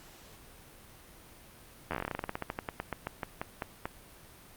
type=slowing click train; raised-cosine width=0.5 ms; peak=-18 dBFS; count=27; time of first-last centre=1.91-3.855 s; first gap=11 ms; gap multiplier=1.13; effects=pink hiss -54 dBFS RMS until 4.56 s + Opus 48 kbps